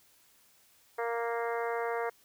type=harmonic tone; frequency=233.1 Hz; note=A#3; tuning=in tune; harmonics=2 / 3 / 4 / 5 / 6 / 7 / 8 / 9; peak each=-33 / -37 / -39 / -41 / -43 / -44 / -45 / -46 dBFS; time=0.98-2.1 s; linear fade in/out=10 ms; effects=white hiss -64 dBFS RMS until 2.24 s